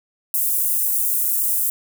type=high-pass noise; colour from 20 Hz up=white; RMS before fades=-20 dBFS; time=0.34-1.7 s; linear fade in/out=2 ms; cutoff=9300 Hz; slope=24 dB/octave; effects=none